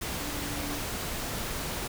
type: tone in noise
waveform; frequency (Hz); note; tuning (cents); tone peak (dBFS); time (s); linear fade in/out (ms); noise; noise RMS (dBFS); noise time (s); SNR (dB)
sine; 290; D4; -22; -38; 0.2-0.8; 10; pink; -34; 0.01-1.88; -7
effects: none